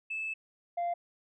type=tone pair in turn; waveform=sine; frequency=2619 / 693.7 Hz; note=E7 / F5; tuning=-12 / -12 cents; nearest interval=octave + major seventh; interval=2300 cents; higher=first; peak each=-32 / -27 dBFS; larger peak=second; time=0.1-0.34 / 0.77-0.94 s; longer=first; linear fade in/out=10 ms; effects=tanh soft clip ceiling -28 dBFS